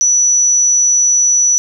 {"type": "tone", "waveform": "sine", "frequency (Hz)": 5920, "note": "F#8", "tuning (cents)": 0, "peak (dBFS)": -8, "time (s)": [0.01, 1.58], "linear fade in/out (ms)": 0, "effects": []}